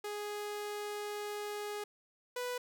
sawtooth tone pair in turn, 415.3 / 493.9 Hz, G#4 / B4, 0 / 0 cents, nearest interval minor third, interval 300 cents, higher second, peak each -34 / -32 dBFS, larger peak second, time 0.04-1.84 / 2.36-2.58 s, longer first, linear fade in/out 5 ms, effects none

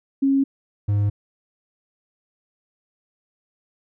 sine / triangle tone pair in turn, 273.1 / 102.54 Hz, C#4 / G#2, -26 / -22 cents, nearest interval octave + perfect fourth, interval 1696 cents, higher first, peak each -15 dBFS, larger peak neither, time 0.22-0.44 / 0.88-1.1 s, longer neither, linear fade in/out 10 ms, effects none

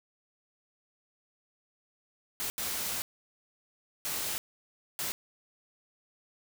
white noise bursts at uneven times, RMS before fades -34 dBFS, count 4, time 2.4-2.5 / 2.58-3.02 / 4.05-4.38 / 4.99-5.12 s, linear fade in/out 0 ms, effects none

